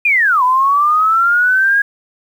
sine linear two-way sweep, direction down then up, 2489 to 987.8 to 1651 Hz, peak -9 dBFS, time 0.05-1.82 s, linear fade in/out 5 ms, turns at 0.43 s, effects 7-bit

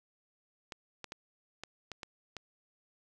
clicks, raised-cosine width 0.2 ms, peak -24 dBFS, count 7, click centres 0.722 / 1.043 / 1.121 / 1.636 / 1.917 / 2.032 / 2.367 s, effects none

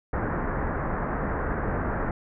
pink low-pass noise, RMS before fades -28 dBFS, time 0.13-2.11 s, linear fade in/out 2 ms, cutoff 1800 Hz, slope 48 dB/octave, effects none

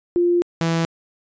sine / sawtooth tone pair in turn, 349.2 / 165.37 Hz, F4 / E3, 0 / +6 cents, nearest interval octave + minor second, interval 1294 cents, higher first, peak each -14 dBFS, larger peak neither, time 0.16-0.42 / 0.61-0.85 s, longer first, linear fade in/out 0 ms, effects resampled to 16000 Hz

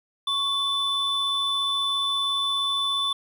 triangle tone pair together, 1108.7 / 3503 Hz, C#6 / A7, 0 / -8 cents, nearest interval octave + minor sixth, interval 1992 cents, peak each -27 / -22 dBFS, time 0.27-3.13 s, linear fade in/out 5 ms, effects none

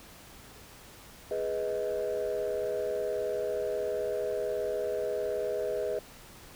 sine chord, G# minor, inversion none, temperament equal with one note detuned, 415.3 / 493.9 / 628 Hz, G#4 / B4 / D#5, 0 / 0 / +16 cents, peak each -32 dBFS, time 1.31-5.99 s, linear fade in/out 2 ms, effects tanh soft clip ceiling -24 dBFS + pink hiss -51 dBFS RMS until 6.55 s

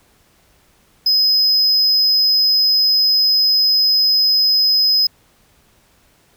triangle tone, 5060 Hz, D#8, 28 cents sharp, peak -10 dBFS, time 1.06-5.07 s, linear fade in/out 5 ms, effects pink hiss -55 dBFS RMS until 6.36 s

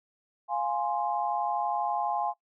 sine chord, F minor, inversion none, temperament equal, 698.5 / 830.6 / 1046.5 Hz, F5 / Ab5 / C6, 0 / 0 / 0 cents, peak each -32 / -29 / -34 dBFS, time 0.48-2.34 s, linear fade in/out 50 ms, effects noise-tail reverb RT60 0.1 s tail -17 dB re dry

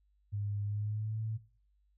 sine tone with pitch glide, 102.3 to 110.28 Hz, G#2 to A2, -26 to +4 cents, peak -33 dBFS, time 0.32-1.38 s, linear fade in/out 20 ms, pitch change +130 cents, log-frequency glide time 0.63-1.21 s, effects noise-tail reverb RT60 0.4 s tail -17 dB re dry + added 50 Hz sine -68 dBFS peak until 1.97 s

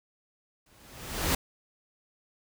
pink noise with exponential growth, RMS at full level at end -24 dBFS, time 0.66-1.35 s, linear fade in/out 5 ms, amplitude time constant 150 ms, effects none

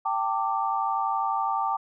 sine chord, G suspended second, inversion none, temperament equal with one note detuned, 784 / 895.9 / 1174.7 Hz, G5 / A5 / D6, 0 / +31 / 0 cents, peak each -28 dBFS, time 0.05-1.77 s, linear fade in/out 10 ms, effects none

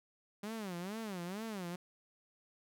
sawtooth tone with vibrato, 197.2 Hz, G3, 11 cents sharp, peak -36 dBFS, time 0.43-1.76 s, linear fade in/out 5 ms, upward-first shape sine, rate 2.2 Hz, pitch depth 240 cents each way, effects none

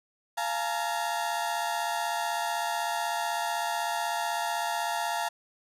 35% pulse tone cluster, 692 / 851 / 927 Hz, F5 / G#5 / A#5, -16 / +42 / -10 cents, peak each -31 dBFS, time 0.37-5.29 s, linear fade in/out 10 ms, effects resampled to 32000 Hz + 10-bit

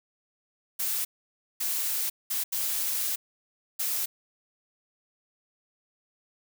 blue noise bursts at uneven times, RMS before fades -29 dBFS, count 5, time 0.79-1.05 / 1.6-2.1 / 2.3-2.44 / 2.52-3.16 / 3.79-4.06 s, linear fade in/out 10 ms, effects none

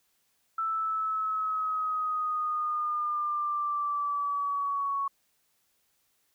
sine linear sweep, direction down, 1325 to 1108.7 Hz, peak -27 dBFS, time 0.58-5.08 s, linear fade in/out 5 ms, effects white hiss -72 dBFS RMS until 6.34 s

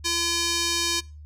square tone with band-pass filter, 340.9 Hz, F4, 42 cents flat, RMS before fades -25 dBFS, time 0.04-1.01 s, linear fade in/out 20 ms, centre 5200 Hz, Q 1.5, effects noise-tail reverb RT60 0.3 s tail -22 dB re dry + added 75 Hz sine -40 dBFS peak until 1.25 s

